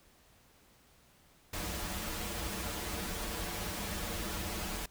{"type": "noise with comb filter", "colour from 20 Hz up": "pink", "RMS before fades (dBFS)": -38, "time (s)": [1.53, 4.86], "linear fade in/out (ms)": 5, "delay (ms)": 7.6, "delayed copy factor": -0.9, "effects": ["pink hiss -64 dBFS RMS until 4.9 s"]}